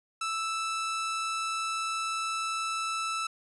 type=tone; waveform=sawtooth; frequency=1318.5 Hz; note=E6; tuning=in tune; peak=-26 dBFS; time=0.21-3.27 s; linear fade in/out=5 ms; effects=resampled to 24000 Hz